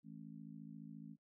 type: harmonic tone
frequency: 54.4 Hz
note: A1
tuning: 19 cents flat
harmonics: 3 / 4 / 5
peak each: -54 / -53 / -56 dBFS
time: 0.03-1.17 s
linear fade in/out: 50 ms
effects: noise-tail reverb RT60 0.1 s tail -26 dB re dry